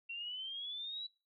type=exponential sweep; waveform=sine; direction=up; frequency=2716 to 3951 Hz; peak=-40 dBFS; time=0.09-1.07 s; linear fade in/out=10 ms; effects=noise-tail reverb RT60 0.3 s tail -20 dB re dry